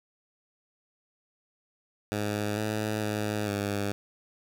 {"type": "tone with pitch steps", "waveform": "10% pulse", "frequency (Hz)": [104.4, 107.4, 105.8, 101.4], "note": ["G#2", "A2", "G#2", "G#2"], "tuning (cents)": [10, -41, 33, -41], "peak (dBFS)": -20, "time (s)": [2.12, 3.92], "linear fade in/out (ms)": 0, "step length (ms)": 450, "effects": []}